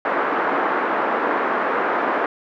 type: band-pass noise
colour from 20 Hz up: white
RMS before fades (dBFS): -21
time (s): 0.05-2.26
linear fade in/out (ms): 2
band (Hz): 260 to 1500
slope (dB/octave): 24
effects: none